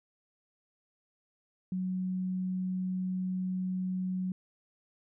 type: tone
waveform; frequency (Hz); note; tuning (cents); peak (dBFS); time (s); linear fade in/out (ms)
sine; 185; F#3; 0; -30; 1.72-4.32; 2
effects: none